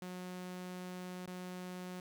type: tone with dropouts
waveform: sawtooth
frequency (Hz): 181.7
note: F#3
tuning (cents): -31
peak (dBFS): -39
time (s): 0.02-2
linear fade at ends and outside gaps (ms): 2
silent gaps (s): 1.261-1.276
effects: 12-bit